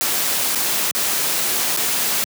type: noise with dropouts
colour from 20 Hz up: white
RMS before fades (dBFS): -20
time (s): 0.01-2.24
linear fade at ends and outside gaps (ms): 0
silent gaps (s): 0.549-0.556 / 0.911-0.95 / 1.764-1.772
effects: high-pass 150 Hz 12 dB/octave